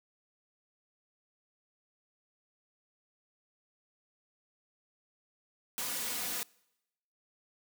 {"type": "noise with comb filter", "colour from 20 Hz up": "white", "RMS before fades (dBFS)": -36, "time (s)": [5.78, 6.43], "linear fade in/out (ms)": 0, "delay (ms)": 4.1, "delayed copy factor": 0.65, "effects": ["noise-tail reverb RT60 0.9 s tail -25 dB re dry", "high-pass 80 Hz 12 dB/octave"]}